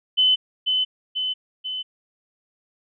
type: tone with echo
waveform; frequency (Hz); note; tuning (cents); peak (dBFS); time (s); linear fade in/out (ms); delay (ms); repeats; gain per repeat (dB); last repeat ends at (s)
sine; 3030; F#7; +40; -14; 0.17-0.36; 20; 490; 3; -4; 1.83
effects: none